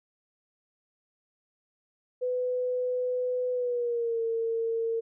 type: tone with pitch glide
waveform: sine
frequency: 500 to 455.9 Hz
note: B4 to A#4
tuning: +21 to -39 cents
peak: -26 dBFS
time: 2.21-5.01 s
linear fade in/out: 20 ms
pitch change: -160 cents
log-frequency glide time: 3.52-4.21 s
effects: none